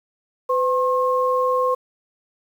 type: tone pair together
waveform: sine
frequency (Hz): 506.4 / 1073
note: B4 / C6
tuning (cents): +43 / +43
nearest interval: octave + minor second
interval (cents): 1300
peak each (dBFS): -19 / -20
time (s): 0.49-1.75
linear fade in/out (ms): 10
effects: 8-bit